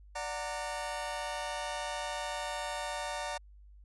sawtooth chord, D augmented, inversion none, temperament just, 587.3 / 734.2 / 917.7 Hz, D5 / F#5 / A#5, 0 / -14 / -27 cents, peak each -36 / -37 / -35 dBFS, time 0.15-3.38 s, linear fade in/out 10 ms, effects added 50 Hz sine -52 dBFS peak until 3.84 s + resampled to 24000 Hz

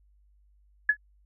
sine tone with exponential decay, 1700 Hz, G#6, 40 cents sharp, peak -14 dBFS, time 0.89-0.97 s, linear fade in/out 5 ms, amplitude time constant 16 ms, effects added 50 Hz sine -59 dBFS peak until 1.25 s

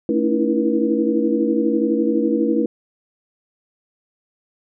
sine tone cluster, 222.7 / 281.7 / 320.5 / 332.5 / 479.5 Hz, A3 / C#4 / E4 / E4 / A#4, +21 / +28 / -49 / +15 / +49 cents, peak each -22 dBFS, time 0.09-2.66 s, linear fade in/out 2 ms, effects none

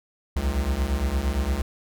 square beating tone pair, 62 / 70.7 Hz, B1 / C#2, +7 / +35 cents, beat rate 8.7 Hz, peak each -27 / -25 dBFS, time 0.36-1.62 s, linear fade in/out 5 ms, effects none

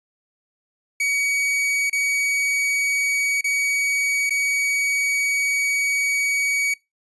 45% pulse tone with dropouts, 2259 Hz, C#7, 32 cents sharp, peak -19 dBFS, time 1-6.74 s, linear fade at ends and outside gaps 5 ms, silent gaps 1.898-1.928 / 3.411-3.442 / 4.296-4.305 s, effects noise-tail reverb RT60 0.2 s tail -22 dB re dry + resampled to 24000 Hz

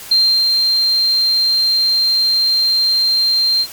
sine tone with ADSR envelope, 4169 Hz, C8, 7 cents flat, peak -8 dBFS, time 0.11-3.67 s, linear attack 6 ms, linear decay 320 ms, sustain -3 dB, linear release 60 ms, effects white hiss -33 dBFS RMS until 3.72 s + MP3 96 kbps

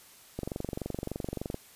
click train, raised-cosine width 2 ms, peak -20 dBFS, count 28, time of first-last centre 0.39-1.544 s, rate 23.4 Hz, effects white hiss -55 dBFS RMS until 1.75 s + resampled to 32000 Hz

